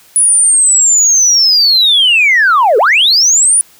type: linear two-way sweep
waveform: sine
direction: down then up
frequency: 9956 to 400 to 9870 Hz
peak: -4 dBFS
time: 0.16-3.61 s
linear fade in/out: 0 ms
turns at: 2.78 s
effects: tanh soft clip ceiling -2 dBFS + white hiss -44 dBFS RMS until 3.79 s